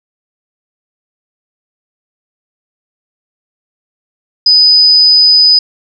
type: tone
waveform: sine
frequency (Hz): 4991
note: D#8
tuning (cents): +5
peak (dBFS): -3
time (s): 4.46-5.59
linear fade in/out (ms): 5
effects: none